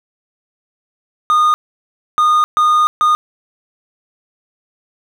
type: tone bursts at uneven times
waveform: triangle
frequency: 1226 Hz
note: D#6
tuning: 26 cents flat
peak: -7 dBFS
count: 4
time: 1.3-1.54 / 2.18-2.44 / 2.57-2.87 / 3.01-3.15 s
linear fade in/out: 0 ms
effects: none